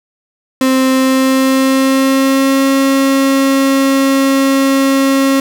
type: tone with pitch glide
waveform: 35% pulse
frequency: 261.9 to 271.3 Hz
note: C4 to C#4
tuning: +2 to -37 cents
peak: -7 dBFS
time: 0.61-5.4 s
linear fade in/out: 2 ms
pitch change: +61 cents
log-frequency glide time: 0.91-2.69 s
effects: none